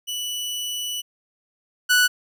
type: tone pair in turn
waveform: sawtooth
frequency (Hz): 2960 / 1480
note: F#7 / F#6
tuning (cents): 0 / 0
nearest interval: octave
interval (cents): 1200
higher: first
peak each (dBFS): -23 / -11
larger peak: second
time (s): 0.07-1.02 / 1.89-2.08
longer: first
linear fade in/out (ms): 20
effects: none